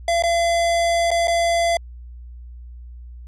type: tone with dropouts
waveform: square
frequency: 680 Hz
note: F5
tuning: 46 cents flat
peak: -17 dBFS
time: 0.08-1.77 s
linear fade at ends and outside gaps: 2 ms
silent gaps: 0.224-0.236 / 1.106-1.114 / 1.273-1.28 s
effects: added 60 Hz sine -35 dBFS peak until 3.27 s + resampled to 22050 Hz